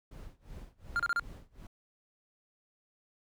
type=noise with tremolo; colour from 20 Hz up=brown; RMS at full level=-45 dBFS; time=0.11-1.67 s; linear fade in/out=5 ms; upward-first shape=sine; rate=2.7 Hz; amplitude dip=95%
type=tone bursts; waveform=triangle; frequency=1400 Hz; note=F6; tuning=4 cents sharp; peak=-25 dBFS; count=4; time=0.96-1.196 s; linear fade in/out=0 ms; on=35 ms; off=32 ms
effects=none